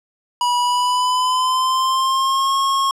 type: tone with pitch glide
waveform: square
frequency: 974 to 1087 Hz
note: B5 to C#6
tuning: -24 to -34 cents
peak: -16 dBFS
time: 0.41-2.91 s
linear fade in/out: 2 ms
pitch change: +190 cents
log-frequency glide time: 0.59-2.55 s
effects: low-pass 9000 Hz 12 dB/octave